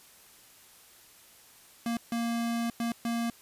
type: tone bursts at uneven times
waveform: square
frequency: 233.1 Hz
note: A#3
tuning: in tune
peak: -29 dBFS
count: 4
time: 1.86-1.97 / 2.12-2.7 / 2.8-2.92 / 3.05-3.3 s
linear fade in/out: 2 ms
effects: white hiss -56 dBFS RMS until 3.41 s + resampled to 32000 Hz